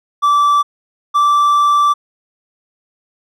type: tone pair in turn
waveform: triangle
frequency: 1162 / 1167.4 Hz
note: D6 / D6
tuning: -19 / -11 cents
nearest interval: unison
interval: 8 cents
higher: second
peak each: -7 dBFS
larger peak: neither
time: 0.22-0.63 / 1.14-1.94 s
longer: second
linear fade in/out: 20 ms
effects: none